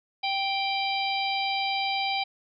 harmonic tone with a mistuned harmonic, 784 Hz, G5, in tune, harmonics 1 / 3 / 4 / 5 / 6, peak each -28 / -31 / -34 / -34 / -36 dBFS, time 0.23-2.24 s, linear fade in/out 10 ms, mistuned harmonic 6, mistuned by +38 cents, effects none

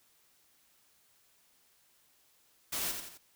white noise with echo, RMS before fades -35 dBFS, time 2.72-2.92 s, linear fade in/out 10 ms, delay 86 ms, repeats 3, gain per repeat -6 dB, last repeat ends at 3.178 s, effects white hiss -68 dBFS RMS until 3.35 s

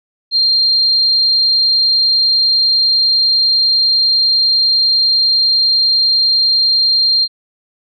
sine tone, 4190 Hz, C8, 2 cents sharp, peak -9 dBFS, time 0.31-7.28 s, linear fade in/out 50 ms, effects none

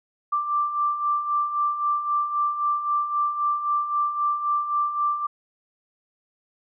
sine beating tone pair, 1174.7 / 1178.5 Hz, D6 / D6, 0 / +6 cents, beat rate 3.8 Hz, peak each -29 / -22 dBFS, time 0.32-5.27 s, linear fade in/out 10 ms, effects none

